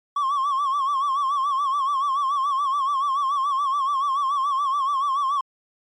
triangle tone with vibrato, 1108.7 Hz, C#6, in tune, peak -17 dBFS, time 0.16-5.41 s, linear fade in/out 5 ms, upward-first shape sine, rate 7 Hz, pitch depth 96 cents each way, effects tanh soft clip ceiling -14 dBFS + MP3 48 kbps

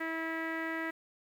sawtooth tone with low-pass filter, 324.8 Hz, E4, 26 cents flat, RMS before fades -36 dBFS, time 0-0.91 s, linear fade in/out 10 ms, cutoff 1900 Hz, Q 5.8, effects 10-bit

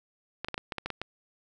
clicks, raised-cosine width 0.3 ms, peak -17 dBFS, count 9, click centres 0.446 / 0.485 / 0.543 / 0.579 / 0.722 / 0.783 / 0.86 / 0.903 / 1.016 s, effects none

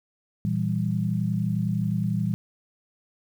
sine chord, E diminished, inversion second, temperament equal, 116.54 / 164.81 / 196 Hz, Bb2 / E3 / G3, 0 / 0 / 0 cents, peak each -27 dBFS, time 0.45-2.34 s, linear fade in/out 0 ms, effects 9-bit

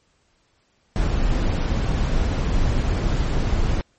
brown noise, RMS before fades -20 dBFS, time 0.96-3.81 s, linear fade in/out 0 ms, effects pink hiss -64 dBFS RMS until 3.98 s + MP3 32 kbps

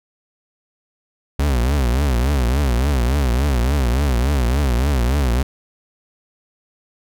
40% pulse tone with vibrato, 65.41 Hz, C2, in tune, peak -14 dBFS, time 1.39-5.43 s, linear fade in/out 5 ms, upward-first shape triangle, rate 3.5 Hz, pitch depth 240 cents each way, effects none

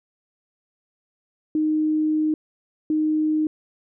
sine tone pair in turn, 309.1 / 309.1 Hz, D#4 / D#4, -11 / -11 cents, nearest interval unison, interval 0 cents, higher neither, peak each -18 dBFS, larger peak neither, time 1.55-2.34 / 2.9-3.47 s, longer first, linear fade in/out 2 ms, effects none

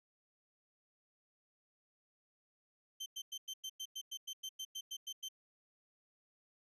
30% pulse tone bursts, 3110 Hz, G7, 14 cents flat, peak -38 dBFS, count 15, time 3-5.287 s, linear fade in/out 10 ms, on 61 ms, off 98 ms, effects resampled to 32000 Hz

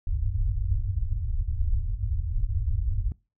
pink low-pass noise, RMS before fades -26 dBFS, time 0.07-3.12 s, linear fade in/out 2 ms, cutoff 110 Hz, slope 96 dB/octave, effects noise-tail reverb RT60 0.3 s tail -24 dB re dry

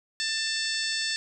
harmonic tone, 889 Hz, A5, 18 cents sharp, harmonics 2 / 3 / 4 / 5 / 6 / 7 / 8 / 9, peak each -32 / -37 / -34 / -32 / -34 / -43 / -41 / -39 dBFS, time 0.2-1.16 s, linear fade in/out 0 ms, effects none

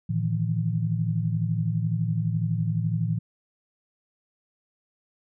sine tone cluster, 112.6 / 154.7 / 166.6 Hz, A2 / D#3 / E3, +40 / -10 / +19 cents, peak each -26 / -29 / -27 dBFS, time 0.09-3.19 s, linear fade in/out 10 ms, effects none

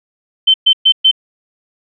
sine tone bursts, 3086 Hz, G7, 28 cents flat, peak -5 dBFS, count 4, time 0.47-1.114 s, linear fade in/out 10 ms, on 71 ms, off 120 ms, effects none

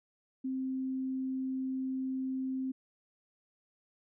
sine tone, 262.1 Hz, C4, 3 cents sharp, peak -32 dBFS, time 0.44-2.72 s, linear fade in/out 10 ms, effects none

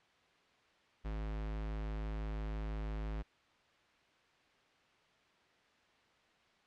square tone, 53 Hz, G#1, 36 cents sharp, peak -38 dBFS, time 1.04-3.23 s, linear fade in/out 20 ms, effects white hiss -68 dBFS RMS until 6.66 s + low-pass 3000 Hz 12 dB/octave

